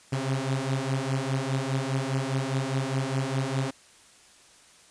sawtooth beating tone pair, 131.3 / 136.2 Hz, C3 / C#3, +6 / -30 cents, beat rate 4.9 Hz, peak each -25 dBFS, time 0.12-3.71 s, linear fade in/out 10 ms, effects white hiss -55 dBFS RMS until 4.9 s + resampled to 22050 Hz

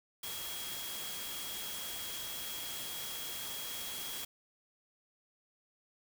sine tone in noise, 3293 Hz, G#7, 15 cents flat, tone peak -45 dBFS, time 0.23-4.25 s, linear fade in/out 5 ms, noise white, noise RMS -42 dBFS, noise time 0.23-4.25 s, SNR -6 dB, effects none

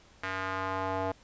square tone with band-pass filter sweep, 94.8 Hz, F#2, 43 cents sharp, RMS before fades -33 dBFS, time 0.23-1.12 s, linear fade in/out 5 ms, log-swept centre 1700 to 710 Hz, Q 1.8, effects pink hiss -59 dBFS RMS until 1.23 s + resampled to 16000 Hz

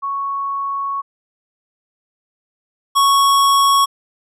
sine / square tone pair in turn, 1108.7 / 1108.7 Hz, C#6 / C#6, 0 / 0 cents, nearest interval unison, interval 0 cents, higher neither, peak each -19 / -11 dBFS, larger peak second, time 0.02-1.02 / 2.95-3.86 s, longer first, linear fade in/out 20 ms, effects resampled to 32000 Hz

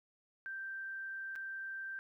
sine tone with dropouts, 1568 Hz, G6, in tune, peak -40 dBFS, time 0.46-1.99 s, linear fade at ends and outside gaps 0 ms, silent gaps 1.355-1.36 s, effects 13-bit

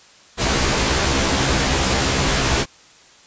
pink noise with comb filter, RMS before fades -18 dBFS, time 0.37-2.66 s, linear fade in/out 50 ms, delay 15 ms, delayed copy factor +0.85, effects white hiss -48 dBFS RMS until 3.26 s + resampled to 16000 Hz

